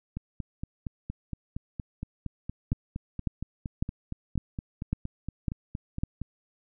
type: two click trains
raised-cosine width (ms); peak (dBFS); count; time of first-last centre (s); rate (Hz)
5; -14 / -21; 7 / 27; 2.72-6.035 / 0.17-6.217; 1.81 / 4.3
effects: none